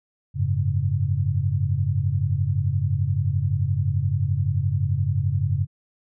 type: chord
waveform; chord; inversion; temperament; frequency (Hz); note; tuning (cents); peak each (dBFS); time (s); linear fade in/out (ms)
sine; F# suspended second; none; just; 92.5 / 104.06 / 138.75; F#2 / G#2 / C#3; 0 / +4 / +2; -24; 0.34-5.67; 50
effects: none